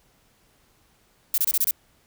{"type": "noise bursts", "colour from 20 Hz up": "violet", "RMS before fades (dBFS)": -21, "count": 6, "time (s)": [1.34, 1.71], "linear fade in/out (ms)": 2, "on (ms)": 40, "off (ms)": 26, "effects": ["pink hiss -62 dBFS RMS until 2.06 s"]}